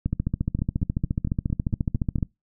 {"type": "two click trains", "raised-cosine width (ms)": 5, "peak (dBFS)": [-11, -16], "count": [32, 8], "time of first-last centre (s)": [[0.06, 2.228], [0.59, 2.185]], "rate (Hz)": [14.3, 4.39], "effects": ["noise-tail reverb RT60 0.2 s tail -24 dB re dry"]}